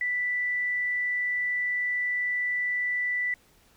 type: tone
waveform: sine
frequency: 1975.5 Hz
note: B6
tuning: in tune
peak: -25 dBFS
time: 0.01-3.34 s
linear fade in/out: 2 ms
effects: pink hiss -61 dBFS RMS until 3.76 s